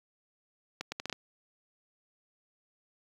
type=accelerating click train; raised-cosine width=0.2 ms; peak=-18 dBFS; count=6; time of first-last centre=0.81-1.127 s; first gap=110 ms; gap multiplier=0.72; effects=high-pass 100 Hz 12 dB/octave + 9-bit